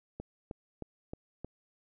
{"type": "click train", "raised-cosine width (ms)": 2, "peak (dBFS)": -26, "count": 5, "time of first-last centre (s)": [0.2, 1.446], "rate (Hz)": 3.21, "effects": []}